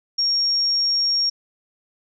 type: tone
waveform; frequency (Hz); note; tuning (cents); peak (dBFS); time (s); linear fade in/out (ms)
sine; 5560; F8; -9; -17; 0.18-1.3; 10
effects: none